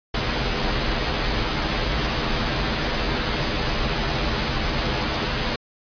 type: noise with comb filter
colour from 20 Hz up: pink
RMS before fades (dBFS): -23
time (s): 0.14-5.56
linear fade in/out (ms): 5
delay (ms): 11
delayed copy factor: -0.7
effects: resampled to 11025 Hz